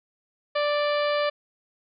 harmonic tone, 587.3 Hz, D5, in tune, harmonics 1 / 2 / 3 / 4 / 5 / 6 / 7 / 8, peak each -23 / -29 / -33 / -35 / -37 / -39 / -40 / -41 dBFS, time 0.55-1.3 s, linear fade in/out 10 ms, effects none

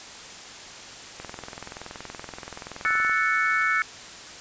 click train, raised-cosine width 0.5 ms, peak -21 dBFS, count 41, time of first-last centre 1.2-3.096 s, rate 21.1 Hz
sine chord, F# minor seventh, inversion third, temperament equal, 1318.5 / 1480 / 1760 / 2217 Hz, E6 / F#6 / A6 / C#7, 0 / 0 / 0 / 0 cents, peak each -26 dBFS, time 2.85-3.82 s, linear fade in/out 0 ms
effects white hiss -41 dBFS RMS until 4.4 s + resampled to 16000 Hz

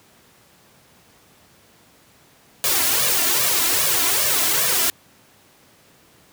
white noise with flanger, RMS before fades -19 dBFS, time 2.64-4.9 s, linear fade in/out 0 ms, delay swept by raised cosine 1.7 to 3 ms, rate 2.5 Hz, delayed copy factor +0.85, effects pink hiss -53 dBFS RMS until 6.32 s + high-pass 100 Hz 12 dB/octave

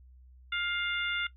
harmonic tone, 703 Hz, F5, 11 cents sharp, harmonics 2 / 3 / 4 / 5, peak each -33 / -35 / -36 / -37 dBFS, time 0.52-1.27 s, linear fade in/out 5 ms, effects noise-tail reverb RT60 0.1 s tail -17 dB re dry + added 63 Hz sine -52 dBFS peak until 1.36 s

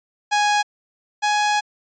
sawtooth tone pair in turn, 830 / 835.3 Hz, G#5 / G#5, -1 / +10 cents, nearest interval unison, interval 11 cents, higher second, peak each -12 / -13 dBFS, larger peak first, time 0.31-0.63 / 1.22-1.61 s, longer second, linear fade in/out 20 ms, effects resampled to 16000 Hz

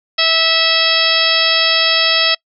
harmonic tone, 653 Hz, E5, 17 cents flat, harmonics 1 / 2 / 3 / 4 / 5 / 6 / 7 / 8, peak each -22 / -22 / -20 / -19 / -17 / -18 / -21 / -18 dBFS, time 0.18-2.35 s, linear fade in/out 10 ms, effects noise-tail reverb RT60 0.1 s tail -25 dB re dry

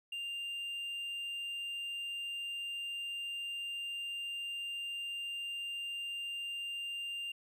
triangle tone, 2794 Hz, F7, in tune, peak -36 dBFS, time 0.12-7.32 s, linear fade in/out 5 ms, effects none

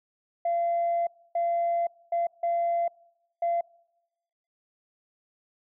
sine tone bursts at uneven times, 685 Hz, F5, 34 cents flat, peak -22 dBFS, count 5, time 0.45-1.07 / 1.35-1.87 / 2.12-2.27 / 2.43-2.88 / 3.42-3.61 s, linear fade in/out 5 ms, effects noise-tail reverb RT60 1.0 s tail -26 dB re dry + tanh soft clip ceiling -20 dBFS

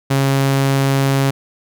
sawtooth tone, 136.6 Hz, C#3, 25 cents flat, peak -9 dBFS, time 0.1-1.31 s, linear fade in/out 10 ms, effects none

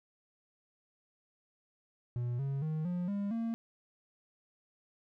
triangle tone with pitch steps, 121.2 / 137.62 / 156.27 / 177.45 / 201.5 / 228.8 Hz, B2 / C#3 / D#3 / F3 / G3 / A#3, -32 / -12 / +8 / +28 / +48 / -32 cents, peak -30 dBFS, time 2.16-3.54 s, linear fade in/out 0 ms, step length 230 ms, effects none

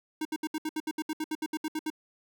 square tone bursts, 311.1 Hz, D#4, in tune, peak -30 dBFS, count 16, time 0.21-1.902 s, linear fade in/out 5 ms, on 42 ms, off 68 ms, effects none

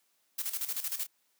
blue noise with tremolo, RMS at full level -33 dBFS, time 0.38-1.07 s, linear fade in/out 10 ms, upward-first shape square, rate 13 Hz, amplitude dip 70%, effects white hiss -73 dBFS RMS until 1.39 s + high-pass 200 Hz 12 dB/octave

